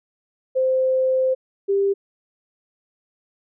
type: tone pair in turn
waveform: sine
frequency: 520 / 396.2 Hz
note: C5 / G4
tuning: -11 / +18 cents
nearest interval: perfect fourth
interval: 471 cents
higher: first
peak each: -16 dBFS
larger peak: neither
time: 0.55-1.35 / 1.68-1.94 s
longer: first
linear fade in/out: 20 ms
effects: none